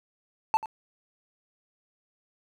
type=tone with echo; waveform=triangle; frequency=880 Hz; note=A5; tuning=in tune; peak=-17 dBFS; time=0.54-0.57 s; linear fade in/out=0 ms; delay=88 ms; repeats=1; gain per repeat=-14 dB; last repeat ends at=0.658 s; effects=none